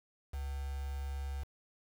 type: tone with quantisation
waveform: sine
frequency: 69.2 Hz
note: C#2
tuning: 2 cents flat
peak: -36 dBFS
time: 0.33-1.44 s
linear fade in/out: 10 ms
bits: 8
effects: none